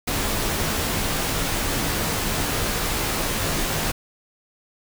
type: noise with comb filter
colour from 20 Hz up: pink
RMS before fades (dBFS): -24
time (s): 0.07-3.92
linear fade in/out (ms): 10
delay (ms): 16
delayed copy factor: -0.5
effects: none